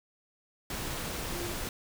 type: tone in noise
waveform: sine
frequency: 347.9 Hz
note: F4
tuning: 7 cents flat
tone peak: -39 dBFS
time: 1.32-1.52 s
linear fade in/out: 2 ms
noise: pink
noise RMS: -36 dBFS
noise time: 0.7-1.69 s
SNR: -6 dB
effects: none